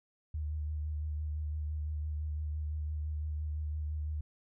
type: tone with vibrato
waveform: sine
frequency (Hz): 76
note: D#2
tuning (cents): -40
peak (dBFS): -33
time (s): 0.34-4.21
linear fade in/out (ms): 5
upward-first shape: sine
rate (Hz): 5.9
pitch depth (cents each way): 25
effects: none